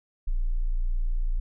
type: tone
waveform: sine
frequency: 29.14 Hz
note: A#0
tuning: in tune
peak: -22 dBFS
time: 0.27-1.4 s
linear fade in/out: 10 ms
effects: none